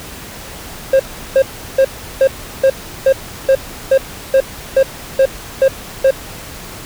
triangle tone bursts, 535 Hz, C5, 38 cents sharp, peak -4 dBFS, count 13, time 0.93-6.108 s, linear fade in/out 5 ms, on 66 ms, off 360 ms, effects pink hiss -31 dBFS RMS until 6.85 s

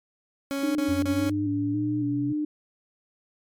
30% pulse tone bursts, 277.2 Hz, C#4, in tune, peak -24 dBFS, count 3, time 0.51-1.296 s, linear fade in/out 0 ms, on 240 ms, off 33 ms
sine tone with vibrato, 295.1 Hz, D4, 8 cents sharp, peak -24 dBFS, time 0.63-2.45 s, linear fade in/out 5 ms, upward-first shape square, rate 1.8 Hz, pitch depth 33 cents each way
sine linear sweep, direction up, 86.7 to 130.7 Hz, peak -30 dBFS, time 0.88-2.33 s, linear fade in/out 10 ms
effects MP3 96 kbps

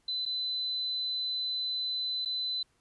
sine tone with dropouts, 4020 Hz, B7, 30 cents sharp, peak -30 dBFS, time 0.08-2.63 s, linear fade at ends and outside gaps 5 ms, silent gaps 0.254-0.261 / 2.25-2.257 s, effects pink hiss -71 dBFS RMS until 2.8 s + resampled to 24000 Hz

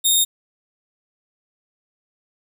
15% pulse tone, 3687 Hz, A#7, 20 cents flat, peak -7 dBFS, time 0.04-0.25 s, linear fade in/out 20 ms, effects 8-bit

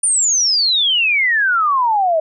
sine exponential sweep, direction down, 9397 to 619 Hz, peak -12 dBFS, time 0.03-2.2 s, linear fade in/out 5 ms, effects none

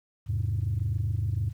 sine chord, E augmented, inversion none, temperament equal, 82.41 / 103.83 / 130.81 Hz, E2 / G#2 / B#2, 0 / 0 / 0 cents, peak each -30 / -26 / -32 dBFS, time 0.26-1.53 s, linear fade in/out 50 ms, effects tanh soft clip ceiling -20 dBFS + 10-bit

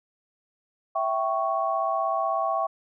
sine chord, C# diminished, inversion first, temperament equal with one note detuned, 659.3 / 775.4 / 1108.7 Hz, E5 / G5 / C#6, 0 / -19 / 0 cents, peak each -27 / -28 / -27 dBFS, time 0.95-2.67 s, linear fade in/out 10 ms, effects none

